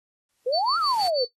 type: noise with exponential growth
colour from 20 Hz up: white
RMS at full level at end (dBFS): -35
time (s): 0.29-1.08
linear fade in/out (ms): 2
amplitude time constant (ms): 170
type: exponential two-way sweep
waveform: sine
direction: up then down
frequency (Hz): 471.7 to 1402 to 471.7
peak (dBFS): -21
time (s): 0.46-1.25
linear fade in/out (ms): 10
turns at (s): 0.78
type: tone with tremolo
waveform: sine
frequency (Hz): 4503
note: C#8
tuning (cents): +26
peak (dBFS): -23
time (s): 0.52-1.3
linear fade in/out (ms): 20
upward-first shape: sine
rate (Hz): 6.2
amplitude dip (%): 95
effects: noise-tail reverb RT60 0.1 s tail -18 dB re dry + AAC 32 kbps